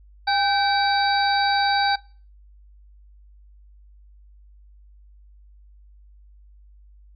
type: harmonic tone with a mistuned harmonic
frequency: 771 Hz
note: G5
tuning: 29 cents flat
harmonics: 1 / 2 / 3 / 5 / 6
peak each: -20 / -24 / -32 / -29 / -27 dBFS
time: 0.27-1.96 s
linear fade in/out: 10 ms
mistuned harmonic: 1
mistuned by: +74 cents
effects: noise-tail reverb RT60 0.4 s tail -22 dB re dry + added 50 Hz sine -47 dBFS peak until 7.15 s